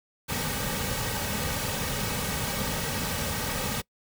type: noise with comb filter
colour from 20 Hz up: pink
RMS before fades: -30 dBFS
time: 0.28-3.82 s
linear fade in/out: 20 ms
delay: 2.9 ms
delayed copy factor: -0.65
effects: noise-tail reverb RT60 0.1 s tail -24 dB re dry